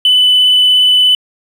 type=tone with vibrato; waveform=triangle; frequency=3000 Hz; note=F#7; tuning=23 cents sharp; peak=-3 dBFS; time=0.05-1.15 s; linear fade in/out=2 ms; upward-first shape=sine; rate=17 Hz; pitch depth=8 cents each way; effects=tanh soft clip ceiling -2 dBFS